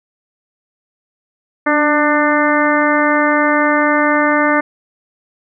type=harmonic tone with a mistuned harmonic; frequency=298 Hz; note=D4; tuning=25 cents sharp; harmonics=1 / 2 / 3 / 4 / 5 / 6 / 7; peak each=-16 / -17 / -20 / -18 / -20 / -19 / -22 dBFS; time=1.66-4.61 s; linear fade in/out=10 ms; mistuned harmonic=1; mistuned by=-32 cents; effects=none